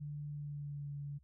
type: tone with pitch glide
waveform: sine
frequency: 146.83 to 143.31 Hz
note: D3 to D3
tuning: 0 to -42 cents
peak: -40 dBFS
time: 0-1.19 s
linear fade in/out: 20 ms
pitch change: -42 cents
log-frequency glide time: 0.3-0.9 s
effects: added 67 Hz sine -63 dBFS peak until 1.23 s